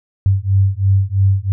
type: beating tone pair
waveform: sine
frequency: 95.9 / 98.9 Hz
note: G2 / G2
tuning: -37 / +16 cents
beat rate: 3 Hz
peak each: -14 dBFS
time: 0.26-1.52 s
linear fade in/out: 0 ms
effects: none